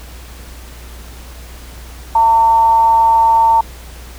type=tone with frequency modulation; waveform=sine; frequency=907 Hz; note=A#5; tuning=48 cents flat; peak=-7 dBFS; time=2.15-3.61 s; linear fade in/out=5 ms; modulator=240 Hz; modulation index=0.21; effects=added 60 Hz sine -32 dBFS peak until 4.18 s + pink hiss -38 dBFS RMS until 4.18 s